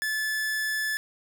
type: tone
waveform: 45% pulse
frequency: 1734 Hz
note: A6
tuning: 26 cents flat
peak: -26 dBFS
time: 0.02-0.97 s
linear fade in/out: 0 ms
effects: none